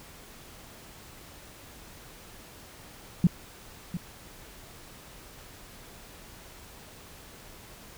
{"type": "tone with echo", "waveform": "sine", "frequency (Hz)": 174.61, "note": "F3", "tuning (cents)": 0, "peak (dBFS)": -15, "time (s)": [3.24, 3.27], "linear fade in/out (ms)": 2, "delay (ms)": 700, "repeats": 1, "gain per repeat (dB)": -13, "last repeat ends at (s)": 3.97, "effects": ["pink hiss -49 dBFS RMS until 7.97 s"]}